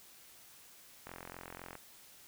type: click train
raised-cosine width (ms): 0.5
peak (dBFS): -30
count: 31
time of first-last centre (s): 1.07-1.753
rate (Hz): 43.9
effects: white hiss -58 dBFS RMS until 2.27 s